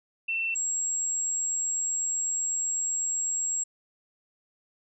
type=tone pair in turn; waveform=sine; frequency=2689 / 7606 Hz; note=E7 / A#8; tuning=+34 / +34 cents; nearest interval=octave + tritone; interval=1800 cents; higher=second; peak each=-26 dBFS; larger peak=neither; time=0.28-0.55 / 0.55-3.64 s; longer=second; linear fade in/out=10 ms; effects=none